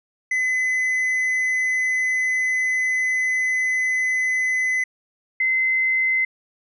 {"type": "tone pair in turn", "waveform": ["triangle", "sine"], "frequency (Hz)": [2023, 2056], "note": ["B6", "C7"], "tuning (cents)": [41, -31], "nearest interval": "unison", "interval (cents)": 28, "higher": "second", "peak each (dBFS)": -17, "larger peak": "neither", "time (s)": [[0.31, 4.84], [5.4, 6.25]], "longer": "first", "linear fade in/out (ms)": 5, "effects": ["resampled to 24000 Hz"]}